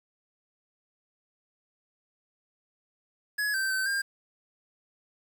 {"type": "tone with pitch steps", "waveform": "square", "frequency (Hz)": [1685, 1557, 1537, 1603], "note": ["G#6", "G6", "G6", "G6"], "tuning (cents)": [25, -12, -35, 38], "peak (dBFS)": -27, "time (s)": [3.38, 4.02], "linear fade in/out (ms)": 10, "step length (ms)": 160, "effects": ["9-bit"]}